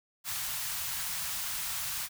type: band-stop noise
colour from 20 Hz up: white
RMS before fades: -35 dBFS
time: 0.24-2.09 s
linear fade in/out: 50 ms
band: 170 to 780 Hz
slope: 24 dB/octave
effects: none